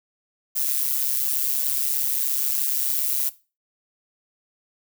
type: noise with amplitude modulation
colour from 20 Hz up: violet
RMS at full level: -20 dBFS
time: 0.55-3.3 s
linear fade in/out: 20 ms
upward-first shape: sine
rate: 137 Hz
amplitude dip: 80%
effects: noise-tail reverb RT60 0.3 s tail -17 dB re dry